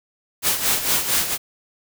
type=noise with tremolo; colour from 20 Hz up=white; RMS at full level=-18 dBFS; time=0.42-1.38 s; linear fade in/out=50 ms; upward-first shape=sine; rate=4.4 Hz; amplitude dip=65%; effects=none